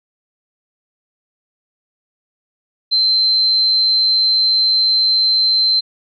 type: tone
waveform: sine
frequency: 4103 Hz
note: C8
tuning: 35 cents flat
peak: -11 dBFS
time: 2.91-5.81 s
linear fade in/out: 20 ms
effects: none